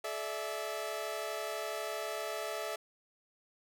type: chord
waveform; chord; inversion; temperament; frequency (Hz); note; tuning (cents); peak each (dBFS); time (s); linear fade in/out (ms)
sawtooth; A suspended fourth; none; equal with one note detuned; 428.7 / 587.3 / 659.3; A4 / D5 / E5; -45 / 0 / 0; -38 / -38 / -35; 0.04-2.76; 5
effects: none